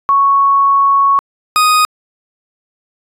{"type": "tone pair in turn", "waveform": ["sine", "40% pulse"], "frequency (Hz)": [1108.7, 1244.5], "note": ["C#6", "D#6"], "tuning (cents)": [0, 0], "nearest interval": "major second", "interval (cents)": 200, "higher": "second", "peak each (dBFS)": -7, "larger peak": "neither", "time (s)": [[0.09, 1.19], [1.56, 1.85]], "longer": "first", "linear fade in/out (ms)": 0, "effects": ["resampled to 32000 Hz"]}